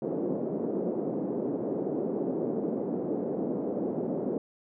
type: band-pass noise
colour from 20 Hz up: white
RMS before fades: -31 dBFS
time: 0.02-4.38 s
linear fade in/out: 2 ms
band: 190 to 470 Hz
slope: 24 dB/octave
effects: none